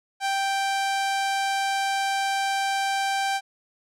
sawtooth tone, 784 Hz, G5, in tune, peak -19 dBFS, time 0.2-3.41 s, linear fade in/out 50 ms, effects low-pass 9000 Hz 12 dB/octave

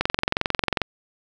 click train, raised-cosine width 0.3 ms, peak -4 dBFS, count 19, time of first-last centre 0.01-0.817 s, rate 22.3 Hz, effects none

